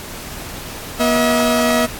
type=tone pair together; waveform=sawtooth; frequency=240.5 / 642 Hz; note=B3 / E5; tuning=-46 / -46 cents; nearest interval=octave + perfect fourth; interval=1700 cents; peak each=-12 dBFS; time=0.99-1.87 s; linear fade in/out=20 ms; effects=pink hiss -31 dBFS RMS until 1.99 s + AAC 64 kbps